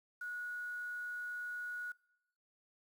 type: tone with quantisation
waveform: sine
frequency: 1459 Hz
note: F#6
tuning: 25 cents flat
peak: -40 dBFS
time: 0.21-1.92 s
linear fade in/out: 5 ms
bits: 10
effects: noise-tail reverb RT60 0.9 s tail -23 dB re dry